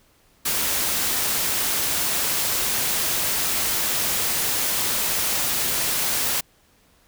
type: noise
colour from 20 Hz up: white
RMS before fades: -23 dBFS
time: 0.45-6.41 s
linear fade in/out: 10 ms
effects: pink hiss -59 dBFS RMS until 7.07 s